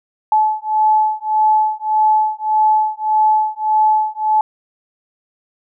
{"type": "beating tone pair", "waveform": "sine", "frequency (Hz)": [861, 862.7], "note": ["A5", "A5"], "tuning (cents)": [-38, -34], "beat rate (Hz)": 1.7, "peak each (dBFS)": -15, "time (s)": [0.32, 4.41], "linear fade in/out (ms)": 2, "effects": []}